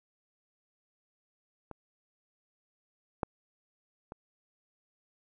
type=clicks; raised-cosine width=1 ms; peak=-28 / -15 / -28 dBFS; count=3; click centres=1.713 / 3.232 / 4.121 s; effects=none